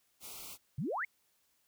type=band-stop noise; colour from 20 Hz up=white; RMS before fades=-47 dBFS; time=0.2-0.58 s; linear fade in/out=50 ms; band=1400 to 2100 Hz; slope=96 dB/octave
type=exponential sweep; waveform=sine; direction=up; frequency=118.7 to 2300 Hz; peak=-33 dBFS; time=0.78-1.05 s; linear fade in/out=5 ms
effects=white hiss -74 dBFS RMS until 1.67 s